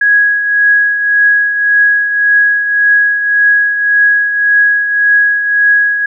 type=tone with tremolo; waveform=sine; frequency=1661.2 Hz; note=G#6; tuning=in tune; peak=-4 dBFS; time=0.01-6.06 s; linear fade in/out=5 ms; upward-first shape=triangle; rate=1.8 Hz; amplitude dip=60%; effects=none